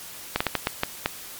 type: slowing click train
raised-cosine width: 0.3 ms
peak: -5 dBFS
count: 7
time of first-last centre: 0.36-1.059 s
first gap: 45 ms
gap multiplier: 1.38
effects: white hiss -40 dBFS RMS until 1.39 s + MP3 96 kbps